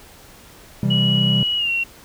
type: chord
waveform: triangle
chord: C major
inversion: none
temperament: equal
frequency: 130.81 / 164.81 / 196 Hz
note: C3 / E3 / G3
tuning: 0 / 0 / 0 cents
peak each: -18 / -21 / -18 dBFS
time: 0.83-1.43 s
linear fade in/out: 2 ms
type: tone with pitch glide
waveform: sine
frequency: 2918 to 2738 Hz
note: F#7 to F7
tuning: -25 to -35 cents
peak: -18 dBFS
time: 0.9-1.84 s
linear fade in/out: 10 ms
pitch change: -110 cents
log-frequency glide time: 1.57-1.7 s
effects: pink hiss -45 dBFS RMS until 2.04 s